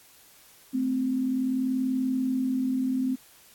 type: tone pair together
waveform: sine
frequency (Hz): 219.5 / 260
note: A3 / C4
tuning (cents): -4 / -11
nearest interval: minor third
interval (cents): 293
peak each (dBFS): -33 / -24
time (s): 0.73-3.16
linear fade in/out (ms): 20
effects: white hiss -55 dBFS RMS until 3.54 s + AAC 64 kbps